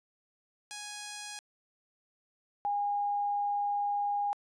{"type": "tone pair in turn", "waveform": ["5% pulse", "sine"], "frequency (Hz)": [830.6, 815.9], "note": ["G#5", "G#5"], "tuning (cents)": [0, -31], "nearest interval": "unison", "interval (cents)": 31, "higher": "first", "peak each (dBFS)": -28, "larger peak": "neither", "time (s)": [[0.71, 1.39], [2.65, 4.33]], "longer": "second", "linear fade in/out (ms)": 0, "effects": ["resampled to 22050 Hz"]}